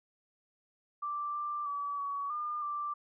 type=tone with pitch steps; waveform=sine; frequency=1174 / 1181 / 1146 / 1130 / 1206 / 1176 Hz; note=D6 / D6 / D6 / C#6 / D6 / D6; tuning=-1 / +9 / -43 / +33 / +46 / +2 cents; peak=-33 dBFS; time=1.02-2.94 s; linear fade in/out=10 ms; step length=320 ms; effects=none